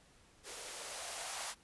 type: noise with band-pass filter sweep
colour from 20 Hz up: violet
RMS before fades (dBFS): -44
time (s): 0.43-1.55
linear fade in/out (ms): 50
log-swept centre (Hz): 400 to 850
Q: 2.6
effects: pink hiss -65 dBFS RMS until 1.63 s + resampled to 24000 Hz